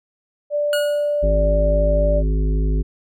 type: tone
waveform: sine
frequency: 587.3 Hz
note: D5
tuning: in tune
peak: -17 dBFS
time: 0.5-2.23 s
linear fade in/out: 50 ms
type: tone with exponential decay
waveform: 25% pulse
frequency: 1447 Hz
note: F#6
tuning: 39 cents flat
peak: -16 dBFS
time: 0.73-1.24 s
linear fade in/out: 1 ms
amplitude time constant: 110 ms
type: harmonic tone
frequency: 51.91 Hz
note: G#1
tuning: in tune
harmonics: 1 / 3 / 5 / 7 / 8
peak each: -16 / -26 / -30 / -33 / -34 dBFS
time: 1.22-2.83 s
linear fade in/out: 20 ms
effects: none